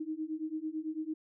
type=beating tone pair; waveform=sine; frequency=308.5 / 317.5 Hz; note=D#4 / D#4; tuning=-15 / +35 cents; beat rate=9 Hz; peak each=-38 / -37 dBFS; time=0-1.14 s; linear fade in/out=10 ms; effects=none